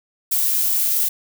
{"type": "noise", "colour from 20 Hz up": "violet", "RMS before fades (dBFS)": -19, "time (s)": [0.31, 1.09], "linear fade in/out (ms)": 10, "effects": []}